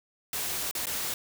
white noise with dropouts, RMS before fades -32 dBFS, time 0.33-1.14 s, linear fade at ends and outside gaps 2 ms, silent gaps 0.712-0.751 / 0.857-0.868 s, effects none

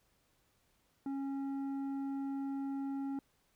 sine tone with tanh clipping, 274.4 Hz, C#4, 17 cents flat, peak -37 dBFS, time 1.06-3.19 s, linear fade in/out 2 ms, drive 8 dB, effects pink hiss -74 dBFS RMS until 3.55 s

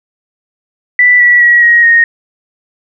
sine tone with pitch steps, 1975.5 / 1946.1 / 1917 / 1888.5 / 1860.3 Hz, B6 / B6 / A#6 / A#6 / A#6, 0 / -26 / +48 / +22 / -4 cents, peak -3 dBFS, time 0.99-2.04 s, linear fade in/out 2 ms, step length 210 ms, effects none

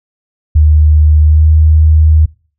sine tone with pitch glide, 76.3 to 77.99 Hz, D#2 to D#2, -33 to +5 cents, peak -3 dBFS, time 0.55-2.26 s, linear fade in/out 10 ms, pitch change +38 cents, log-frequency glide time 1.24-1.47 s, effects noise-tail reverb RT60 0.4 s tail -23 dB re dry

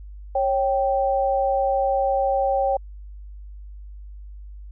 sine tone pair together, 549 / 780.8 Hz, C#5 / G5, -17 / -7 cents, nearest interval tritone, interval 610 cents, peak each -21 dBFS, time 0.35-2.77 s, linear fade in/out 5 ms, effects added 50 Hz sine -36 dBFS peak until 4.71 s

